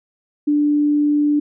sine tone, 294.4 Hz, D4, 4 cents sharp, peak -13 dBFS, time 0.47-1.4 s, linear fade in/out 10 ms, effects none

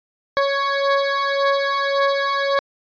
20% pulse beating tone pair, 554.4 / 556.2 Hz, C#5 / C#5, 0 / +6 cents, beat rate 1.8 Hz, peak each -17 / -14 dBFS, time 0.37-2.59 s, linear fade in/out 0 ms, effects resampled to 11025 Hz

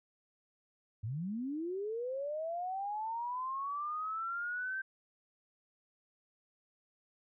sine linear sweep, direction up, 98 to 1568 Hz, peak -35 dBFS, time 1.03-4.82 s, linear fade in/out 10 ms, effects none

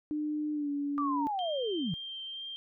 sine tone with pitch glide, 301.2 to 285.9 Hz, D4 to D4, +44 to -46 cents, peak -30 dBFS, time 0.11-1.27 s, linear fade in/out 0 ms, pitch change -90 cents, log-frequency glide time 0.53-0.7 s
sine linear sweep, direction down, 1197 to 146.83 Hz, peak -30 dBFS, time 0.98-1.94 s, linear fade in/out 0 ms
sine tone with vibrato, 3160 Hz, G7, 13 cents sharp, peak -38 dBFS, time 1.39-2.56 s, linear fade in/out 0 ms, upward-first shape triangle, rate 2.1 Hz, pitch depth 16 cents each way
effects none

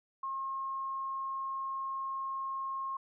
sine tone, 1075 Hz, C6, 47 cents sharp, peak -34 dBFS, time 0.23-2.97 s, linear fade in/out 5 ms, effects none

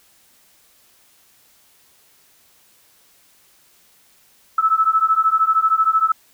sine beating tone pair, 1300 / 1313 Hz, E6 / E6, -24 / -7 cents, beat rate 13 Hz, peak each -17 / -16 dBFS, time 4.58-6.12 s, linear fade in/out 5 ms, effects white hiss -55 dBFS RMS until 6.33 s

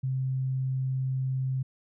sine tone, 131.3 Hz, C3, 6 cents sharp, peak -26 dBFS, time 0.03-1.63 s, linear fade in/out 10 ms, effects none

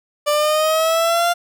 30% pulse exponential sweep, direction up, 587.3 to 698.5 Hz, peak -12 dBFS, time 0.26-1.34 s, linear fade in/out 20 ms, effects none

